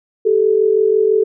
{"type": "tone pair together", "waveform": "sine", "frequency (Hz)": [390, 436], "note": ["G4", "A4"], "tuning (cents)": [-9, -16], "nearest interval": "major second", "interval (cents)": 193, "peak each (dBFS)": [-15, -12], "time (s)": [0.25, 1.24], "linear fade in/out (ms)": 10, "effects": []}